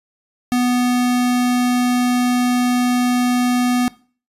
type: tone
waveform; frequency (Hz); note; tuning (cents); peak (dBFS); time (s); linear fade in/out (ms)
square; 246.9; B3; 0; -15; 0.52-3.88; 0
effects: noise-tail reverb RT60 0.4 s tail -20 dB re dry + resampled to 32000 Hz